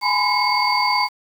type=tone cluster; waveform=sine; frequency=837 / 984 / 1023 / 2174 / 4613 Hz; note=G#5 / B5 / C6 / C#7 / D8; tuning=+13 / -7 / -39 / -34 / -32 cents; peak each=-22 dBFS; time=0.01-1.09 s; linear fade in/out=50 ms; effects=tanh soft clip ceiling -6 dBFS + 7-bit